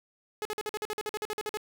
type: tone bursts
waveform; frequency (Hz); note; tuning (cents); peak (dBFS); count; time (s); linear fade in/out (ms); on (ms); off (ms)
sawtooth; 424.3; G#4; +37; -27; 15; 0.42-1.572; 0; 32; 48
effects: none